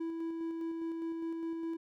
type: tone with tremolo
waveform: triangle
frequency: 329.6 Hz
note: E4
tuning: in tune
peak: -32 dBFS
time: 0-1.77 s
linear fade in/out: 10 ms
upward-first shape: square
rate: 4.9 Hz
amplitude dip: 25%
effects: none